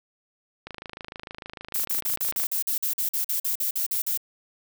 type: click train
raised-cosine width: 0.3 ms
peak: -21 dBFS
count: 48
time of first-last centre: 0.67-2.437 s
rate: 26.6 Hz
type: noise bursts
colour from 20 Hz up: violet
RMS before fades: -26 dBFS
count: 16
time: 1.74-4.175 s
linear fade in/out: 5 ms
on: 110 ms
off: 45 ms
effects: none